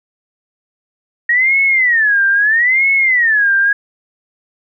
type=tone with vibrato; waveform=sine; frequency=1864.7 Hz; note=A#6; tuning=in tune; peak=-9 dBFS; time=1.29-3.73 s; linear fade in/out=5 ms; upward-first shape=sine; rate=0.77 Hz; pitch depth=280 cents each way; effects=none